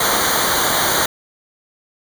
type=noise with comb filter; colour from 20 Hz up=pink; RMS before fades=-17 dBFS; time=0-1.06 s; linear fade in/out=5 ms; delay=0.38 ms; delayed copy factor=-0.9; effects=none